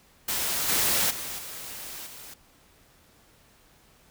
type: noise with level steps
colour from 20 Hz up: white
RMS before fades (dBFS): -28 / -24 / -35 / -39 / -44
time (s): 0.28-2.34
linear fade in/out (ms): 5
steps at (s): 0.68 / 1.1 / 1.38 / 2.06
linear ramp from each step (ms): 10
effects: pink hiss -59 dBFS RMS until 4.1 s